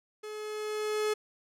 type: tone with level ramp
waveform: 45% pulse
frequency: 426.1 Hz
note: G#4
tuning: 44 cents sharp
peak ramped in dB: -39 to -26 dBFS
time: 0.23-1.14 s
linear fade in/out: 10 ms
effects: low-pass 11000 Hz 12 dB/octave